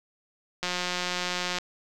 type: click train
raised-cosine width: 0.2 ms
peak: -12 dBFS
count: 172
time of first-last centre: 0.63-1.585 s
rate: 179 Hz
effects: none